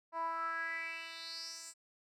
10% pulse tone with band-pass filter sweep, 329.6 Hz, E4, in tune, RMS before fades -41 dBFS, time 0.12-1.74 s, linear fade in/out 50 ms, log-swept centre 840 to 7800 Hz, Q 5.3, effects none

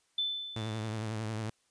sine tone with exponential decay, 3520 Hz, A7, in tune, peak -27 dBFS, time 0.18-1.15 s, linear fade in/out 5 ms, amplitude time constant 210 ms
sawtooth tone with vibrato, 109.7 Hz, A2, 5 cents flat, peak -30 dBFS, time 0.56-1.5 s, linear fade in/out 5 ms, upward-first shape triangle, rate 11 Hz, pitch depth 72 cents each way
effects white hiss -72 dBFS RMS until 1.7 s + resampled to 22050 Hz

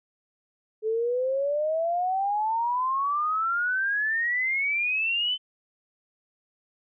sine exponential sweep, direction up, 429.4 to 3067 Hz, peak -23 dBFS, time 0.82-5.38 s, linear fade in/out 50 ms, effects none

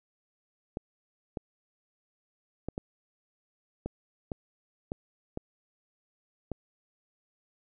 clicks, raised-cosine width 2 ms, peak -20 dBFS, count 9, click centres 0.771 / 1.372 / 2.686 / 2.779 / 3.86 / 4.318 / 4.919 / 5.374 / 6.517 s, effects none

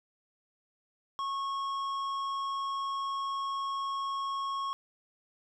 sine tone with tanh clipping, 1096 Hz, C#6, 20 cents flat, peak -33 dBFS, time 1.19-4.73 s, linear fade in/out 0 ms, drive 10 dB, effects none

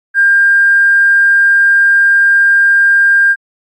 triangle tone with tanh clipping, 1600 Hz, G6, 35 cents sharp, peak -5 dBFS, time 0.14-3.36 s, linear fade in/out 50 ms, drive 3 dB, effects AAC 64 kbps

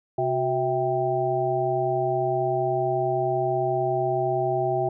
harmonic tone with a mistuned harmonic, 130.81 Hz, C3, in tune, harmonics 1 / 3 / 5 / 6, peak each -30 / -26 / -26 / -27 dBFS, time 0.18-4.89 s, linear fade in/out 5 ms, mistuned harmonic 3, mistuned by -100 cents, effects none

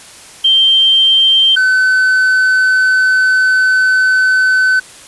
sine / triangle tone pair in turn, 3146 / 1516.8 Hz, G7 / F#6, +6 / +43 cents, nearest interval octave + minor second, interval 1263 cents, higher first, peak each -6 dBFS, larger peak neither, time 0.44-1.56 / 1.56-4.8 s, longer second, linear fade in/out 10 ms, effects white hiss -36 dBFS RMS until 5.07 s + resampled to 24000 Hz

